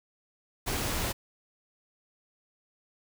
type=noise; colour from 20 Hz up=pink; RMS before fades=-31 dBFS; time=0.66-1.13 s; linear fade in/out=20 ms; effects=none